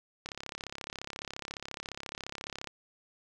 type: click train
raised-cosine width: 0.2 ms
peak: -21 dBFS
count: 84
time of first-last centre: 0.26-2.673 s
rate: 34.4 Hz
effects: none